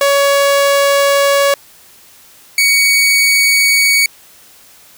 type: tone pair in turn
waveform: sawtooth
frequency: 561 / 2244 Hz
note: C#5 / C#7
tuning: +21 / +21 cents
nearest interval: 2 octaves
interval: 2400 cents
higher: second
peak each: -5 dBFS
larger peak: neither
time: 0.01-1.54 / 2.58-4.06 s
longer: first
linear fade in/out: 2 ms
effects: white hiss -43 dBFS RMS until 4.97 s